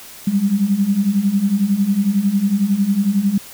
sine beating tone pair, 192.3 / 203.3 Hz, G3 / G#3, -33 / -37 cents, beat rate 11 Hz, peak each -19 / -15 dBFS, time 0.27-3.38 s, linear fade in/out 5 ms, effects white hiss -38 dBFS RMS until 3.53 s

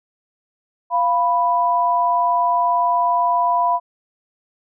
sine tone pair together, 695.3 / 987.8 Hz, F5 / B5, -8 / 0 cents, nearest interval tritone, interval 608 cents, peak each -19 / -16 dBFS, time 0.9-3.8 s, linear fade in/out 50 ms, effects none

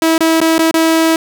sawtooth tone with dropouts, 324.5 Hz, E4, 27 cents flat, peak -5 dBFS, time 0.02-1.16 s, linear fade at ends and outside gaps 2 ms, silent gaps 0.18-0.206 / 0.404-0.414 / 0.582-0.591 / 0.712-0.741 s, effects 7-bit

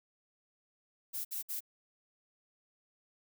violet noise bursts, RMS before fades -38 dBFS, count 3, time 1.13-1.606 s, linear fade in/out 20 ms, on 120 ms, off 58 ms, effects none

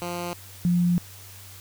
10% pulse / sine tone pair in turn, 174.61 / 175.52 Hz, F3 / F3, 0 / +9 cents, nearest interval unison, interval 9 cents, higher second, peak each -21 / -18 dBFS, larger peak second, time 0.02-0.33 / 0.65-0.98 s, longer second, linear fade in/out 0 ms, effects added 96 Hz sine -46 dBFS peak until 1.6 s + white hiss -46 dBFS RMS until 1.6 s

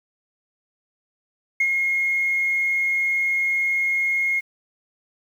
sine tone with ADSR envelope, 2151 Hz, C7, 47 cents sharp, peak -14 dBFS, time 1.6-4.41 s, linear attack 6 ms, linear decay 58 ms, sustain -4 dB, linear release 25 ms, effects tanh soft clip ceiling -13 dBFS + 8-bit

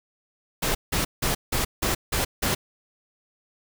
pink noise bursts, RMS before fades -24 dBFS, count 7, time 0.62-2.55 s, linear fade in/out 10 ms, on 130 ms, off 170 ms, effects none

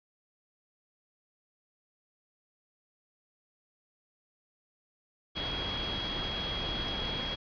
sine tone in noise, 3301 Hz, G#7, 11 cents flat, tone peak -35 dBFS, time 5.35-7.36 s, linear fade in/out 20 ms, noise pink, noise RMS -36 dBFS, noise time 5.35-7.36 s, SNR -2 dB, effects resampled to 11025 Hz

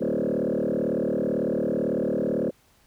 sine tone with frequency modulation, 374.6 Hz, F#4, 21 cents sharp, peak -21 dBFS, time 0-2.51 s, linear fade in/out 20 ms, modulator 38 Hz, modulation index 5.1, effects tanh soft clip ceiling -19 dBFS + pink hiss -61 dBFS RMS until 2.86 s

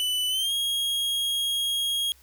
45% pulse tone with pitch glide, 2988 to 3277 Hz, F#7 to G#7, +16 to -24 cents, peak -24 dBFS, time 0-2.12 s, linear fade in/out 0 ms, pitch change +160 cents, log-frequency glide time 0.29-0.53 s, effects added 65 Hz sine -57 dBFS peak until 2.22 s + white hiss -58 dBFS RMS until 2.22 s

